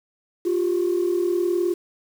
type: tone pair together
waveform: sine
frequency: 350.5 / 390.1 Hz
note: F4 / G4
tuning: +6 / -8 cents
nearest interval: major second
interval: 186 cents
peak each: -19 / -24 dBFS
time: 0.45-1.74 s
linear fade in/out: 10 ms
effects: tanh soft clip ceiling -14 dBFS + 7-bit